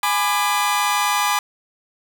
sawtooth chord, G# diminished, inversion none, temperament just, 830.6 / 996.7 / 1196.1 Hz, G#5 / B5 / D6, 0 / +16 / +31 cents, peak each -18 dBFS, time 0.03-1.39 s, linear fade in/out 2 ms, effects none

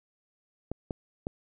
clicks, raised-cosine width 2 ms, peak -19 dBFS, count 3, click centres 0.716 / 0.908 / 1.269 s, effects none

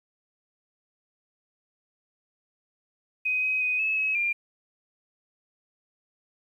sine tone with pitch steps, 2511 / 2527 / 2500 / 2591 / 2563 / 2393 Hz, D#7 / D#7 / D#7 / E7 / E7 / D7, +15 / +26 / +8 / -30 / -49 / +32 cents, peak -23 dBFS, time 3.25-4.33 s, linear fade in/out 10 ms, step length 180 ms, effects 10-bit

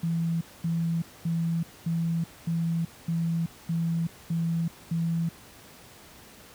sine tone bursts, 166.3 Hz, E3, 16 cents sharp, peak -24 dBFS, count 9, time 0.03-5.29 s, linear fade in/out 5 ms, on 380 ms, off 230 ms, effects pink hiss -50 dBFS RMS until 6.54 s + high-pass 60 Hz 12 dB/octave

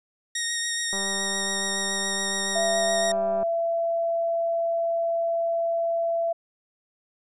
10% pulse tone with vibrato, 1866 Hz, A#6, 1 cent sharp, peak -16 dBFS, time 0.35-3.12 s, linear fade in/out 5 ms, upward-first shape sine, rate 7.1 Hz, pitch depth 15 cents each way
click train, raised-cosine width 1 ms, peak -22 dBFS, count 491, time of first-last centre 0.93-3.43 s, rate 196 Hz
sine tone, 671 Hz, E5, 31 cents sharp, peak -22 dBFS, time 2.55-6.33 s, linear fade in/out 10 ms
effects resampled to 22050 Hz

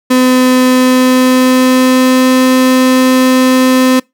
35% pulse tone with pitch glide, 254.6 to 257.4 Hz, C4 to C4, -47 to -28 cents, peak -4 dBFS, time 0.1-4 s, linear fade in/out 10 ms, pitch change +19 cents, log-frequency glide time 0.65-2.28 s, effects noise-tail reverb RT60 0.2 s tail -25 dB re dry

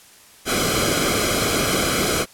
pink noise with comb filter, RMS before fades -20 dBFS, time 0.45-2.26 s, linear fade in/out 50 ms, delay 1.1 ms, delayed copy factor -0.75, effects white hiss -48 dBFS RMS until 2.33 s + low-pass 12000 Hz 12 dB/octave

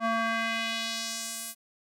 square tone with band-pass filter sweep, 226.8 Hz, A#3, 47 cents flat, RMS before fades -31 dBFS, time 0-1.55 s, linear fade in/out 50 ms, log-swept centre 980 to 12000 Hz, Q 1.4, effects none

